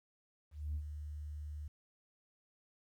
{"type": "tone with ADSR envelope", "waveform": "sine", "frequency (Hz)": 75, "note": "D2", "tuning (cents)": 37, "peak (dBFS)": -33, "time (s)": [0.51, 1.68], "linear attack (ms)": 240, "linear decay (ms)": 68, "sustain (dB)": -8, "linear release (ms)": 6, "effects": ["tanh soft clip ceiling -32 dBFS", "12-bit"]}